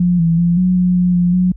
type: tone with pitch steps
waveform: sine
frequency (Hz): 177 / 166.2 / 172.3 / 182.7 / 180.5 / 179.3 / 176.4 / 182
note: F3 / E3 / F3 / F#3 / F#3 / F3 / F3 / F#3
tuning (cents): +23 / +15 / -23 / -22 / -43 / +46 / +18 / -28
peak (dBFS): -10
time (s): 0-1.52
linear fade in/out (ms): 5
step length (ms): 190
effects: added 50 Hz sine -31 dBFS peak until 1.56 s